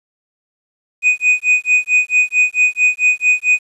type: tone with tremolo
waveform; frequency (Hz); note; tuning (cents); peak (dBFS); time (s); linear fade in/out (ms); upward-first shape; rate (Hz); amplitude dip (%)
triangle; 2489; D#7; 0; -6; 1.02-3.59; 50; sine; 4.5; 100
effects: resampled to 24000 Hz + 8-bit